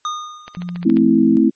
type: tone with exponential decay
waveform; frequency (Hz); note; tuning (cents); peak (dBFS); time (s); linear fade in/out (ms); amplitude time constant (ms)
square; 1226; D#6; -26; -19; 0.05-0.84; 1; 170
type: click train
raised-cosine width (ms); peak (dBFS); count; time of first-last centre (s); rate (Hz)
0.3; -16; 8; 0.48-0.97; 14.3
type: tone with pitch glide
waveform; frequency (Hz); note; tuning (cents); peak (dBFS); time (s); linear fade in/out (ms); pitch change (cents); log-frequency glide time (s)
sine; 176.7 to 171.67; F3 to F3; +21 to -29; -23; 0.57-1.37; 0; -50; 0.67-1.03
type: chord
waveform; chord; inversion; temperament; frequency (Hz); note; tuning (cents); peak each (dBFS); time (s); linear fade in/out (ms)
sine; A minor; none; equal with one note detuned; 220 / 261.6 / 326.8; A3 / C4 / E4; 0 / 0 / -15; -14; 0.85-1.5; 10
effects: white hiss -64 dBFS RMS until 1.55 s + MP3 32 kbps